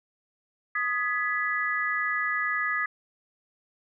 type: chord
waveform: sine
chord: G# minor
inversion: second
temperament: equal with one note detuned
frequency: 1244.5 / 1686.4 / 1975.5 Hz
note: D#6 / G#6 / B6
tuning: 0 / +26 / 0 cents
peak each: -30 / -29 / -29 dBFS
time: 0.75-2.86 s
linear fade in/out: 5 ms
effects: none